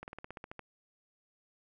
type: slowing click train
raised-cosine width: 0.5 ms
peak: -28 dBFS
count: 10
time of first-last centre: 0.03-0.593 s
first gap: 49 ms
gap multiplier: 1.06
effects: none